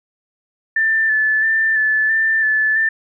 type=tone with vibrato; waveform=sine; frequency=1760 Hz; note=A6; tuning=in tune; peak=-13 dBFS; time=0.76-2.89 s; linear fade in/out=5 ms; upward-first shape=square; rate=1.5 Hz; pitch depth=21 cents each way; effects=none